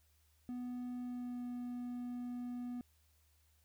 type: tone with pitch glide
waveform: triangle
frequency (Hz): 246.9 to 244.8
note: B3 to B3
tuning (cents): 0 to -15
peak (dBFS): -38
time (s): 0.49-2.81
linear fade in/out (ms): 0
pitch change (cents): -15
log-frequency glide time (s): 1-1.45
effects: added 76 Hz sine -70 dBFS peak until 3.64 s + white hiss -75 dBFS RMS until 3.64 s